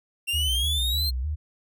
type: exponential sweep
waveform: 45% pulse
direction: up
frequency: 2737 to 4226 Hz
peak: -24 dBFS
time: 0.27-1.11 s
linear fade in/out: 20 ms
type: tone with vibrato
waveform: sine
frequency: 69.3 Hz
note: C#2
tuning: in tune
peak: -25 dBFS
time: 0.33-1.36 s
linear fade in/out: 20 ms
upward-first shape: square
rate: 3.3 Hz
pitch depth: 160 cents each way
effects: none